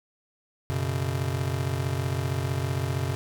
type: chord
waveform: square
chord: F# suspended fourth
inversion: none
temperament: just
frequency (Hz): 92.5 / 123.33 / 138.75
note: F#2 / B2 / C#3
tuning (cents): 0 / -2 / +2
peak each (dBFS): -31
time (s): 0.7-3.15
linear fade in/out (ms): 0
effects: none